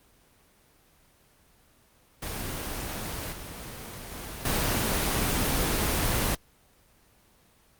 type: noise with level steps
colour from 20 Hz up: pink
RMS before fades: -34 / -40 / -38 / -26 dBFS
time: 2.22-6.35 s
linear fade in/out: 5 ms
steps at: 3.32 / 4.12 / 4.45 s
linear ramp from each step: 5 ms
effects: pink hiss -61 dBFS RMS until 7.79 s + Opus 24 kbps